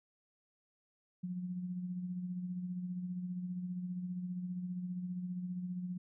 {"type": "tone with tremolo", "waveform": "sine", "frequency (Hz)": 180.2, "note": "F#3", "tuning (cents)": -45, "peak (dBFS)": -35, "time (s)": [1.23, 5.98], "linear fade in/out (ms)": 10, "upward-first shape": "sine", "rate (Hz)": 15, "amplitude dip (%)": 45, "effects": []}